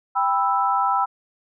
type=chord; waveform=sine; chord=E minor; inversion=first; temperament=just; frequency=791.1 / 988.9 / 1318.5 Hz; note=G5 / B5 / E6; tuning=+16 / +2 / 0 cents; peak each=-22 dBFS; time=0.15-1.06 s; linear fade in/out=20 ms; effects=none